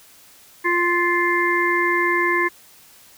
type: harmonic tone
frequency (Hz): 349.2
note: F4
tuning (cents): 0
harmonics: 1 / 3 / 5 / 6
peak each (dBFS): -22 / -22 / -22 / -22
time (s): 0.64-2.49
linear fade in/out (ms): 20
effects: white hiss -49 dBFS RMS until 3.17 s